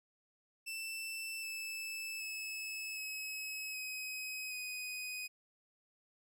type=tone with pitch steps; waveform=sawtooth; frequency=2663 / 2629 / 2596 / 2563 / 2531 / 2499 Hz; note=E7 / E7 / E7 / E7 / D#7 / D#7; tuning=+17 / -5 / -27 / -49 / +29 / +7 cents; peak=-37 dBFS; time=0.66-5.28 s; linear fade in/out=20 ms; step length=770 ms; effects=none